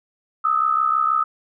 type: tone pair together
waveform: sine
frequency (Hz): 1238.7 / 1305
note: D#6 / E6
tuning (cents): -8 / -18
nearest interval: minor second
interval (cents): 90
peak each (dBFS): -19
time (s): 0.44-1.24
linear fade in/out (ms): 10
effects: none